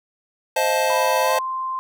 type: chord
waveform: square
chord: F dominant seventh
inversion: second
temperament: just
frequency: 523.8 / 628.6 / 698.5 / 873.1 Hz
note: C5 / Eb5 / F5 / A5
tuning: +2 / +18 / 0 / -14 cents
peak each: -23 / -24 / -28 / -23 dBFS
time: 0.56-1.39 s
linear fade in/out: 5 ms
type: tone with pitch glide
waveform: sine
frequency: 987.8 to 1044.7 Hz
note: B5 to C6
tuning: 0 to -3 cents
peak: -23 dBFS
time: 0.9-1.79 s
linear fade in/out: 0 ms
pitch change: +97 cents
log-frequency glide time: 1.22-1.35 s
effects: none